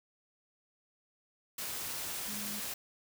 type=tone in noise; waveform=sine; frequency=207.7 Hz; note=G#3; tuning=in tune; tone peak=-44 dBFS; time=2.28-2.6 s; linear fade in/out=5 ms; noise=white; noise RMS=-39 dBFS; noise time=1.58-2.74 s; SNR=-8 dB; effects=none